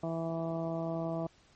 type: harmonic tone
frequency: 164.6 Hz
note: E3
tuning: 2 cents flat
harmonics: 1 / 2 / 3 / 4 / 5 / 6 / 7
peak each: -36 / -38 / -44 / -36 / -47 / -49 / -49 dBFS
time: 0.03-1.27 s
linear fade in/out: 5 ms
effects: pink hiss -64 dBFS RMS until 1.55 s + MP3 32 kbps